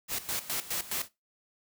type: noise with tremolo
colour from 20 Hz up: white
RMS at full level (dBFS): -32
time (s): 0.08-1.09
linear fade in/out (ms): 50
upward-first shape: square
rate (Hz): 4.8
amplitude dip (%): 80
effects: noise-tail reverb RT60 0.2 s tail -18 dB re dry